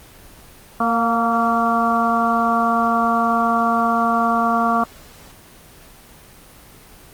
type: harmonic tone with a mistuned harmonic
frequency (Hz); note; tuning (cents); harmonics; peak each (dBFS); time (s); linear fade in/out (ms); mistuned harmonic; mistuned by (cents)
230; A#3; -23; 1 / 2 / 3 / 4 / 5 / 6; -21 / -29 / -20 / -27 / -19 / -25; 0.8-4.84; 5; 3; +27
effects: pink hiss -44 dBFS RMS until 7.13 s + Opus 24 kbps